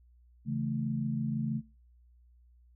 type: chord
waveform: sine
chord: A major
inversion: first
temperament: equal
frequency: 138.59 / 164.81 / 220 Hz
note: C#3 / E3 / A3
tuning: 0 / 0 / 0 cents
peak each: -33 / -38 / -33 dBFS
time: 0.45-1.62 s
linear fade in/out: 50 ms
effects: noise-tail reverb RT60 0.4 s tail -24 dB re dry + added 60 Hz sine -58 dBFS peak until 2.75 s